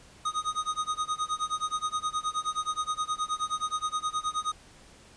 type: tone with tremolo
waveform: square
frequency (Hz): 1244.5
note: D#6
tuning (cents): 0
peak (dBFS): -26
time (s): 0.25-4.52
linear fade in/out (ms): 5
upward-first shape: sine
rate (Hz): 9.5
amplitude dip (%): 95
effects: pink hiss -54 dBFS RMS until 5.16 s + resampled to 22050 Hz